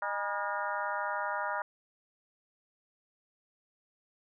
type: harmonic tone with a mistuned harmonic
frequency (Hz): 203.8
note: G#3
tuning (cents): -32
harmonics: 3 / 4 / 5 / 6 / 7 / 8 / 9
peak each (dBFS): -39 / -39 / -36 / -40 / -37 / -44 / -44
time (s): 0.02-1.62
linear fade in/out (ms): 2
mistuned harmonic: 5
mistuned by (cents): -90
effects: none